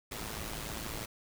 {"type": "noise with amplitude modulation", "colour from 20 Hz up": "pink", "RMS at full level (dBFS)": -37, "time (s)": [0.11, 1.06], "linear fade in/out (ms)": 10, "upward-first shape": "sine", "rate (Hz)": 109, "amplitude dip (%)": 65, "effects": []}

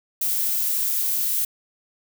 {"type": "noise", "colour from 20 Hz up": "violet", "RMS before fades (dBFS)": -23, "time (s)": [0.21, 1.45], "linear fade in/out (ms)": 5, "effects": []}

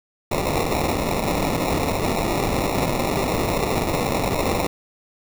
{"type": "noise with sample-and-hold", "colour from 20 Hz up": "blue", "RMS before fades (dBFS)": -22, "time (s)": [0.31, 4.67], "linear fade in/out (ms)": 5, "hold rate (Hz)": 1575, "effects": []}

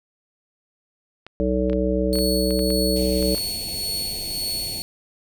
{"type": "clicks", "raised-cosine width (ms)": 0.3, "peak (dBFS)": -22, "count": 10, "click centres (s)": [1.266, 1.698, 1.731, 2.156, 2.187, 2.507, 2.592, 2.704, 3.227, 3.38]}
{"type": "harmonic tone", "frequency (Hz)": 63, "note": "B1", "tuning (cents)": 35, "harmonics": [1, 3, 5, 7, 9], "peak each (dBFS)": [-25, -25, -25, -25, -25], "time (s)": [1.4, 3.35], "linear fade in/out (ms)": 0}
{"type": "tone with tremolo", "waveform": "sawtooth", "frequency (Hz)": 4401, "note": "C#8", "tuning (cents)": -13, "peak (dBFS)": -21, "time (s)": [2.13, 4.82], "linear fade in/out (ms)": 0, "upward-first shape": "sine", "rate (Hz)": 1.8, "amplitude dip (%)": 40}
{"type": "band-stop noise", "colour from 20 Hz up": "pink", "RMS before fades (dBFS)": -36, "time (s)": [2.96, 4.82], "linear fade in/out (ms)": 2, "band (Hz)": [790, 2200], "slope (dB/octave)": 48}
{"effects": []}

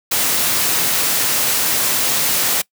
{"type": "noise", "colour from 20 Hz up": "white", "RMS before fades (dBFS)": -17, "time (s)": [0.11, 2.62], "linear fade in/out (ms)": 10, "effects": ["noise-tail reverb RT60 0.1 s tail -22 dB re dry", "high-pass 100 Hz 12 dB/octave"]}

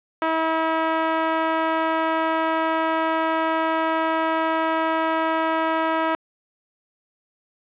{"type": "tone with band-pass filter", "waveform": "sawtooth", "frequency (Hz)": 322.3, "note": "E4", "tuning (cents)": -39, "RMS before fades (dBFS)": -22, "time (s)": [0.22, 6.15], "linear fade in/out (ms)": 0, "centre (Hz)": 1100, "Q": 1.2, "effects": ["resampled to 8000 Hz", "8-bit"]}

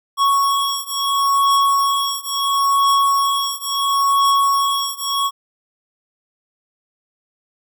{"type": "beating tone pair", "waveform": "square", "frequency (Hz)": [1108.7, 1109.43], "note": ["C#6", "C#6"], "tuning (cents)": [0, 1], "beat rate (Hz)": 0.73, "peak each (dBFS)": [-19, -18], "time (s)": [0.17, 5.31], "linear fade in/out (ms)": 50, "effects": []}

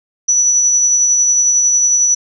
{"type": "tone with tremolo", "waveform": "sine", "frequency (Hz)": 5920, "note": "F#8", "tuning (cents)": 0, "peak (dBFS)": -8, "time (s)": [0.28, 2.15], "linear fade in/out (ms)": 10, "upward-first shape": "sine", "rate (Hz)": 11, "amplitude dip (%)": 25, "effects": []}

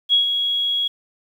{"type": "tone with ADSR envelope", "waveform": "sine", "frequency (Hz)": 3322, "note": "G#7", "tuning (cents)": 0, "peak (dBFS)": -11, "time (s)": [0.09, 0.88], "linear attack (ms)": 42, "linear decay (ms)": 120, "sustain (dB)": -7, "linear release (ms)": 8, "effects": ["8-bit"]}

